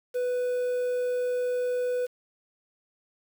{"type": "tone with quantisation", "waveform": "triangle", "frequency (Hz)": 495.8, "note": "B4", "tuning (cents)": 7, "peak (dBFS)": -23, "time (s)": [0.14, 2.07], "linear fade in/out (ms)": 20, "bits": 8, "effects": []}